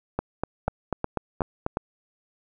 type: two click trains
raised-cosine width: 1 ms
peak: -11 / -11 dBFS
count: 4 / 7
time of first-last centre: 0.68-1.771 / 0.19-1.664 s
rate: 2.75 / 4.07 Hz
effects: none